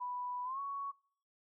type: tone with pitch glide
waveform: sine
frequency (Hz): 987.8 to 1115.2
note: B5 to C#6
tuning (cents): 0 to +10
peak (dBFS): -37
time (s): 0-0.92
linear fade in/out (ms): 20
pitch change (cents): +210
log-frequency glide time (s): 0.44-0.6
effects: noise-tail reverb RT60 0.6 s tail -23 dB re dry